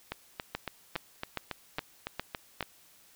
two click trains, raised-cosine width 0.3 ms, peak -18 / -16 dBFS, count 10 / 6, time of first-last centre 0.12-2.627 / 0.55-2.608 s, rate 3.59 / 2.43 Hz, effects white hiss -60 dBFS RMS until 3.15 s

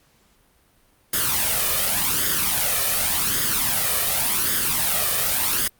white noise with flanger, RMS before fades -21 dBFS, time 1.13-5.68 s, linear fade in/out 5 ms, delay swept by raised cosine 0.59 to 1.69 ms, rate 0.88 Hz, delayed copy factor +0.65, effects pink hiss -60 dBFS RMS until 5.79 s + Opus 48 kbps

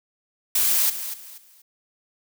blue noise with echo, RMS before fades -20 dBFS, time 0.55-0.9 s, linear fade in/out 5 ms, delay 240 ms, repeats 3, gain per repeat -11 dB, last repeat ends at 1.62 s, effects none

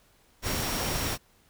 sine tone in noise, 5588 Hz, F8, in tune, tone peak -39 dBFS, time 0.42-1.18 s, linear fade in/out 50 ms, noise pink, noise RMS -30 dBFS, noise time 0.42-1.18 s, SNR -12 dB, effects pink hiss -63 dBFS RMS until 1.49 s

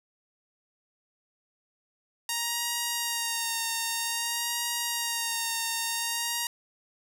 5% pulse tone with vibrato, 932.3 Hz, A#5, in tune, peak -16 dBFS, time 2.29-6.47 s, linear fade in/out 2 ms, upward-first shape sine, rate 0.52 Hz, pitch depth 27 cents each way, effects none

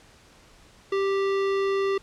sine tone with hard clipping, 392 Hz, G4, in tune, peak -24 dBFS, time 0.92-1.98 s, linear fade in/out 5 ms, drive 16 dB, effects pink hiss -54 dBFS RMS until 2.02 s + low-pass 8000 Hz 12 dB/octave

